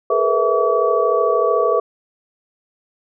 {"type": "tone cluster", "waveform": "sine", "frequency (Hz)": [420.6, 463.7, 497, 655, 1141], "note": ["G#4", "A#4", "B4", "E5", "C#6"], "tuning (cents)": [22, -9, 11, -11, 50], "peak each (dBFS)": -20, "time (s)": [0.1, 1.8], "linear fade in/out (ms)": 5, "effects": []}